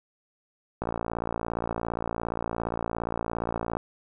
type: click train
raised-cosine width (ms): 1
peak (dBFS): -15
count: 170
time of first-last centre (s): 0.82-3.769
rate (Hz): 57.3
effects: none